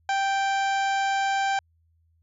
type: harmonic tone with a mistuned harmonic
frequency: 784 Hz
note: G5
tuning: in tune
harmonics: 1 / 2 / 3 / 4 / 5 / 6 / 7 / 8 / 9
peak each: -23 / -29 / -35 / -38 / -42 / -45 / -46 / -47 / -44 dBFS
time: 0.09-1.59 s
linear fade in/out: 2 ms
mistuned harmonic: 7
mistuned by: -26 cents
effects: added 82 Hz sine -62 dBFS peak until 2.22 s